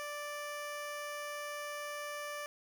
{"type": "tone", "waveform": "15% pulse", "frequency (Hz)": 587.3, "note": "D5", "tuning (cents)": 0, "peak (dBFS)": -33, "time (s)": [0, 2.46], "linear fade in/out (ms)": 0, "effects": []}